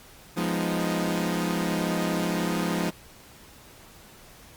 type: chord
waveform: sawtooth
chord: F half-diminished seventh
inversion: none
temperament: equal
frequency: 174.61 / 207.7 / 246.9 / 311.1 Hz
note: F3 / Ab3 / Cb4 / Eb4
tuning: 0 / 0 / 0 / 0 cents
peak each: -24 / -27 / -30 / -27 dBFS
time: 0.36-2.91 s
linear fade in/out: 20 ms
effects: pink hiss -50 dBFS RMS until 4.56 s + Opus 48 kbps